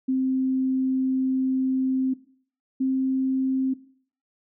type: tone pair in turn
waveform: sine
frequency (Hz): 261.6 / 263.4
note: C4 / C4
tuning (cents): 0 / +12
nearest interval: unison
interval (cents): 12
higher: second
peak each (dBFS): -20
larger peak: neither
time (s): 0.08-2.14 / 2.8-3.74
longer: first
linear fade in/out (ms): 10
effects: noise-tail reverb RT60 0.5 s tail -17 dB re dry